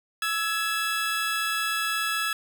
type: tone pair together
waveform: 25% pulse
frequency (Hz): 1318.5 / 1683.7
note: E6 / G#6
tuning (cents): 0 / +23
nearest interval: major third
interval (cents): 423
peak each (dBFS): -24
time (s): 0.22-2.33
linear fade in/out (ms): 2
effects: none